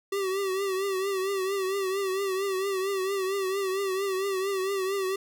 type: tone with vibrato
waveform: square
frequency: 386.3 Hz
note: G4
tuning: 25 cents flat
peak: -27 dBFS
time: 0.12-5.16 s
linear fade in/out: 5 ms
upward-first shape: triangle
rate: 4.4 Hz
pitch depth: 76 cents each way
effects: none